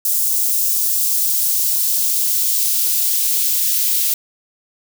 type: noise with high-pass filter sweep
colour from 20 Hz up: blue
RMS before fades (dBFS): -17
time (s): 0.05-4.14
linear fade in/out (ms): 2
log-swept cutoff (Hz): 6300 to 2900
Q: 0.82
effects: none